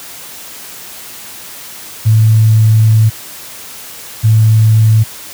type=tone pair in turn; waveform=sine; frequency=110 / 110 Hz; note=A2 / A2; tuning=0 / 0 cents; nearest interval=unison; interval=0 cents; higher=neither; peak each=-4 dBFS; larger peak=neither; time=2.05-3.1 / 4.23-5.04 s; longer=first; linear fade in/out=20 ms; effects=white hiss -30 dBFS RMS until 5.33 s + high-pass 60 Hz 12 dB/octave